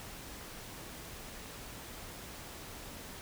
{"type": "silence", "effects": ["pink hiss -47 dBFS RMS until 3.21 s"]}